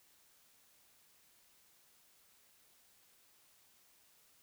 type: silence
effects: white hiss -68 dBFS RMS until 4.42 s